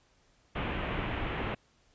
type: low-pass noise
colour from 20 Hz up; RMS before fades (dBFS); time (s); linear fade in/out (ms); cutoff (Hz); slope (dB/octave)
pink; -34; 0.55-1.55; 10; 3100; 48
effects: pink hiss -67 dBFS RMS until 1.94 s + resampled to 16000 Hz